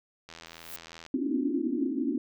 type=click train; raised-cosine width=0.2 ms; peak=-27 dBFS; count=65; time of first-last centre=0.29-1.064 s; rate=82.7 Hz
type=noise with exponential growth; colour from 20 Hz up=violet; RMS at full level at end=-37 dBFS; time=0.46-0.76 s; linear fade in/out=1 ms; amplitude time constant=65 ms
type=band-pass noise; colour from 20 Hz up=pink; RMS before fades=-29 dBFS; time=1.14-2.18 s; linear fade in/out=2 ms; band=240 to 350 Hz; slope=96 dB/octave
effects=none